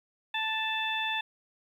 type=harmonic tone; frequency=880 Hz; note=A5; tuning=in tune; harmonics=1 / 2 / 3 / 4; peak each=-34 / -34 / -34 / -34 dBFS; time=0.34-1.21 s; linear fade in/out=5 ms; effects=10-bit